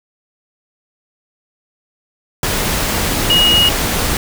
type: tone in noise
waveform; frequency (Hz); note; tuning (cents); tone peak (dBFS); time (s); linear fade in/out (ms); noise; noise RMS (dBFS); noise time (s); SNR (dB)
sine; 2882; F#7; -46; -9; 3.3-3.69; 2; pink; -17; 2.43-4.17; +5
effects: none